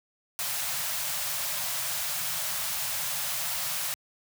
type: band-stop noise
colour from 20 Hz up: white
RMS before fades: -31 dBFS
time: 0.39-3.94 s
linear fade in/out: 0 ms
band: 180 to 550 Hz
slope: 96 dB/octave
effects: high-pass 100 Hz 12 dB/octave